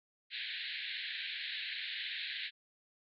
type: band-pass noise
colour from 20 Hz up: white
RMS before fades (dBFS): -41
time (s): 0.3-2.51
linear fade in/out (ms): 50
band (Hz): 1600 to 4200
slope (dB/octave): 96
effects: none